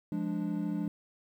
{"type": "chord", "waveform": "triangle", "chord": "D diminished", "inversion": "first", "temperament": "equal", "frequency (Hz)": [174.61, 207.7, 293.7], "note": ["F3", "Ab3", "D4"], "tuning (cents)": [0, 0, 0], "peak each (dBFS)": -33, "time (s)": [0.12, 0.88], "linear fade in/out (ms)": 2, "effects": ["11-bit"]}